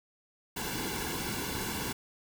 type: noise with comb filter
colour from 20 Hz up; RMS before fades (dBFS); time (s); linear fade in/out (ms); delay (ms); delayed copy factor
pink; -35; 0.56-1.93; 10; 1.6; -0.7
effects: none